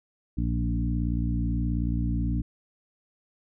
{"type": "harmonic tone with a mistuned harmonic", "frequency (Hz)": 58.6, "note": "A#1", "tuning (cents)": 10, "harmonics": [1, 2, 3, 4, 5], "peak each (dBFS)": [-27, -30, -32, -33, -34], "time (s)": [0.37, 2.42], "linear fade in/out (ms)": 10, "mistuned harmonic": 2, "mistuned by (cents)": -20, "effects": []}